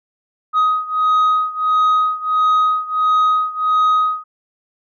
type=beating tone pair; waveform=sine; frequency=1255 / 1256.5 Hz; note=D#6 / D#6; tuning=+15 / +17 cents; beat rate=1.5 Hz; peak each=-13 / -15 dBFS; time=0.53-4.24 s; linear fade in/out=50 ms; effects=tanh soft clip ceiling -10 dBFS